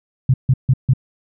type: tone bursts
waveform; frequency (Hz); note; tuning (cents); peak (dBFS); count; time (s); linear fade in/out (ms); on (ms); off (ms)
sine; 130; C3; -11; -9; 4; 0.29-0.936; 5; 49; 150
effects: none